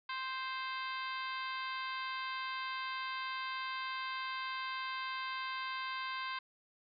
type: harmonic tone with a mistuned harmonic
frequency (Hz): 523.3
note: C5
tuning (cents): 0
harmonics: 2 / 3 / 4 / 5 / 6 / 7 / 8 / 9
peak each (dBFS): -40 / -44 / -46 / -48 / -50 / -51 / -52 / -53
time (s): 0.09-6.39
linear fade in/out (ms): 5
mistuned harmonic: 8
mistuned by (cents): -50
effects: none